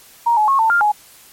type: tone with pitch steps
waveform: sine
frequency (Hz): 938 / 852 / 1090 / 893 / 1399 / 838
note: A#5 / G#5 / C#6 / A5 / F6 / G#5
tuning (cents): +11 / +44 / -29 / +25 / +3 / +15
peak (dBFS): -11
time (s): 0.26-0.92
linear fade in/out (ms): 10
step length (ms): 110
effects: white hiss -45 dBFS RMS until 1.32 s + MP3 64 kbps